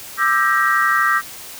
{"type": "chord", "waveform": "sine", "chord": "E half-diminished seventh", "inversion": "third", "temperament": "just", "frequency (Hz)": [1186.7, 1318.5, 1582.2, 1898.7], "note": ["D6", "E6", "G6", "Bb6"], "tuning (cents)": [18, 0, 16, 31], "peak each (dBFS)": -19, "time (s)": [0.17, 1.22], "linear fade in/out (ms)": 50, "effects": ["white hiss -35 dBFS RMS until 1.59 s"]}